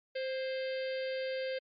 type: harmonic tone with a mistuned harmonic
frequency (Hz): 523.3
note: C5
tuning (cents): 0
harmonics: 1 / 3 / 4 / 5 / 6 / 7 / 8 / 9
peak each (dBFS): -34 / -46 / -47 / -50 / -50 / -54 / -55 / -51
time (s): 0.15-1.59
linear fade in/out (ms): 10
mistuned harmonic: 3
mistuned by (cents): +33
effects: Opus 48 kbps